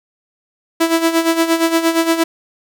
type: tone with tremolo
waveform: sawtooth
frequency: 329.6 Hz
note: E4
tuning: in tune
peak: -6 dBFS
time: 0.8-2.24 s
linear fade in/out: 10 ms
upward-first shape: sine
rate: 8.6 Hz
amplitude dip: 70%
effects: none